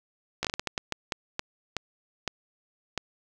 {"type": "slowing click train", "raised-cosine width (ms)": 0.2, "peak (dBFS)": -11, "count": 14, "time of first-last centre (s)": [0.43, 2.977], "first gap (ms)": 16, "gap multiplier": 1.37, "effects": []}